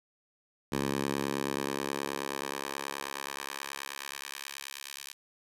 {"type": "tone with high-pass filter sweep", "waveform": "10% pulse", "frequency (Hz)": 69.4, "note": "C#2", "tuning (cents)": 3, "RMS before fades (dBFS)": -36, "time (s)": [0.72, 5.13], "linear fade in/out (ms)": 5, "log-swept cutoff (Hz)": [170, 3100], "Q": 0.72, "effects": ["resampled to 32000 Hz"]}